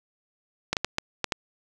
clicks, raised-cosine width 0.2 ms, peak -7 dBFS, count 6, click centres 0.73 / 0.768 / 0.846 / 0.984 / 1.243 / 1.322 s, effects none

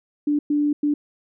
sine tone bursts at uneven times, 293.7 Hz, D4, in tune, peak -17 dBFS, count 3, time 0.27-0.39 / 0.5-0.73 / 0.83-0.94 s, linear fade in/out 5 ms, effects none

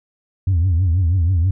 sine tone with vibrato, 88.1 Hz, F2, 16 cents sharp, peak -11 dBFS, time 0.47-1.51 s, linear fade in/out 5 ms, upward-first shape triangle, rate 6.2 Hz, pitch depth 190 cents each way, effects tanh soft clip ceiling -11 dBFS

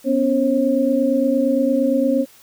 sine tone cluster, 249.8 / 278.5 / 538 Hz, B3 / C#4 / C5, +20 / +8 / +48 cents, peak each -19 dBFS, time 0.04-2.26 s, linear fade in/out 50 ms, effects white hiss -49 dBFS RMS until 2.42 s

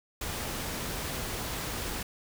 pink noise, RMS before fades -35 dBFS, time 0.21-2.03 s, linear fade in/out 5 ms, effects none

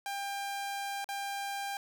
sawtooth tone with dropouts, 797 Hz, G5, 28 cents sharp, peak -31 dBFS, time 0.06-1.77 s, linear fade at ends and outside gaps 1 ms, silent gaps 1.044-1.089 s, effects none

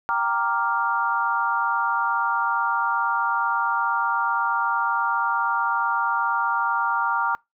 sine chord, G minor seventh, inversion none, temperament equal, 784 / 932.3 / 1174.7 / 1396.9 Hz, G5 / Bb5 / D6 / F6, 0 / 0 / 0 / 0 cents, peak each -30 / -24 / -26 / -25 dBFS, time 0.09-7.35 s, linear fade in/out 0 ms, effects noise-tail reverb RT60 0.2 s tail -25 dB re dry

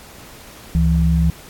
sine tone pair together, 69.51 / 164.81 Hz, C#2 / E3, +5 / 0 cents, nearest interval octave + minor third, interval 1495 cents, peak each -15 dBFS, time 0.75-1.3 s, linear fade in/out 0 ms, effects pink hiss -41 dBFS RMS until 1.49 s + AAC 64 kbps

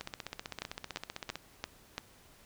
two click trains, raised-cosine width 0.2 ms, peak -18 / -21 dBFS, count 5 / 22, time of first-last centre 0.62-1.981 / 0.01-1.356 s, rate 2.94 / 15.6 Hz, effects pink hiss -60 dBFS RMS until 2.45 s

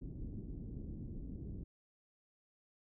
pink low-pass noise, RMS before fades -45 dBFS, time 0.01-1.64 s, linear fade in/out 10 ms, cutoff 310 Hz, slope 24 dB/octave, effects none

